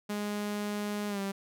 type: tone with pitch glide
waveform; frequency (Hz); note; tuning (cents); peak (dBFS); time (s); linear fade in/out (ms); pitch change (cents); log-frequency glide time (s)
sawtooth; 207.1 to 196.72; G#3 to G3; -5 to +6; -28; 0.09-1.32; 10; -89; 1.08-1.2
effects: none